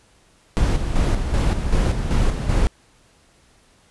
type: noise with tremolo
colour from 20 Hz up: brown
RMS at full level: -17 dBFS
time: 0.57-2.67 s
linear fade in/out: 0 ms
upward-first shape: square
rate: 2.6 Hz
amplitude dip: 50%
effects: pink hiss -56 dBFS RMS until 3.9 s + resampled to 24000 Hz